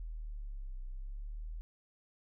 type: linear two-way sweep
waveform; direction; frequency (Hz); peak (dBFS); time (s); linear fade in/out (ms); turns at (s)
sine; down then up; 41.2 to 31.04 to 41.2; -39; 0-1.61; 0; 0.83
effects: none